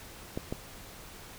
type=clicks; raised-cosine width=2 ms; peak=-19 dBFS; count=2; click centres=0.375 / 0.525 s; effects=pink hiss -48 dBFS RMS until 1.38 s